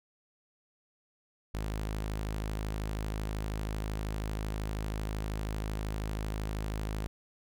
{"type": "tone", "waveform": "sawtooth", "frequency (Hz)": 52.8, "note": "G#1", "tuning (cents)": 29, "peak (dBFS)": -29, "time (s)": [1.54, 7.07], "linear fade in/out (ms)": 0, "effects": []}